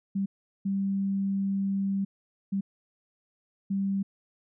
sine tone bursts at uneven times, 196 Hz, G3, in tune, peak -25 dBFS, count 4, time 0.15-0.26 / 0.65-2.05 / 2.52-2.61 / 3.7-4.03 s, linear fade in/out 10 ms, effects none

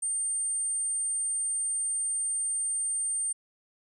sine tone, 8780 Hz, C#9, 18 cents flat, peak -27 dBFS, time 0.02-3.33 s, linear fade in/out 10 ms, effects none

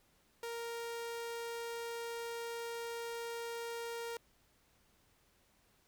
sawtooth tone, 466.2 Hz, A#4, in tune, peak -36 dBFS, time 0.43-4.17 s, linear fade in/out 2 ms, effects pink hiss -71 dBFS RMS until 5.87 s

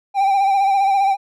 triangle tone with vibrato, 787 Hz, G5, 7 cents sharp, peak -11 dBFS, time 0.14-1.17 s, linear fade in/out 50 ms, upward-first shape sine, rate 15 Hz, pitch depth 42 cents each way, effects none

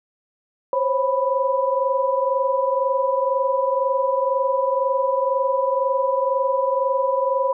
sine tone cluster, 524 / 546 / 989 Hz, C5 / C#5 / B5, +2 / -26 / +2 cents, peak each -22 dBFS, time 0.73-7.53 s, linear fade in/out 2 ms, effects none

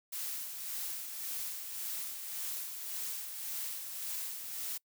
blue noise with tremolo, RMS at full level -38 dBFS, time 0.12-4.78 s, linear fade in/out 10 ms, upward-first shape sine, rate 1.8 Hz, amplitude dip 45%, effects noise-tail reverb RT60 0.1 s tail -25 dB re dry

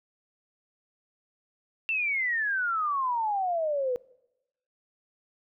sine exponential sweep, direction down, 2711 to 485.2 Hz, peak -25 dBFS, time 1.89-3.96 s, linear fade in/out 0 ms, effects noise-tail reverb RT60 0.9 s tail -24 dB re dry

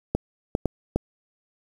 clicks, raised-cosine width 2 ms, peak -8 dBFS, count 4, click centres 0.15 / 0.551 / 0.657 / 0.96 s, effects 7-bit

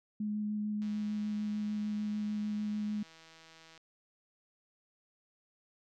sine tone with vibrato, 210.3 Hz, G#3, 22 cents sharp, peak -32 dBFS, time 0.2-3.03 s, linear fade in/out 5 ms, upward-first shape square, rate 6.7 Hz, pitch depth 8 cents each way
click train, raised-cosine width 0.2 ms, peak -39 dBFS, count 480, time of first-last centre 0.82-3.777 s, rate 162 Hz
effects none

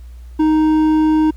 triangle tone with hard clipping, 311.1 Hz, D#4, in tune, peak -12 dBFS, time 0.39-1.31 s, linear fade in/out 10 ms, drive 10 dB, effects added 60 Hz sine -32 dBFS peak until 1.36 s + pink hiss -55 dBFS RMS until 1.36 s

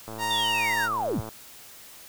click train, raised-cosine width 1 ms, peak -24 dBFS, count 134, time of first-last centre 0.08-1.289 s, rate 110 Hz
sawtooth tone, 931 Hz, A#5, 2 cents flat, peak -22 dBFS, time 0.18-0.89 s, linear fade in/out 50 ms
sine linear sweep, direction down, 3690 to 49 Hz, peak -25 dBFS, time 0.3-1.21 s, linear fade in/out 10 ms
effects white hiss -47 dBFS RMS until 2.08 s

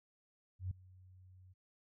sine tone with ADSR envelope, 92.5 Hz, F#2, in tune, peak -34 dBFS, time 0.59-1.54 s, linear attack 120 ms, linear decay 4 ms, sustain -23 dB, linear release 22 ms, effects none

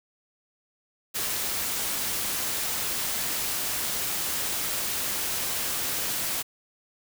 white noise, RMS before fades -29 dBFS, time 1.14-6.43 s, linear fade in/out 20 ms, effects none

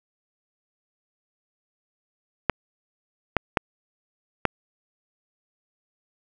clicks, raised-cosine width 0.5 ms, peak -3 dBFS, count 4, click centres 2.497 / 3.367 / 3.572 / 4.453 s, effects none

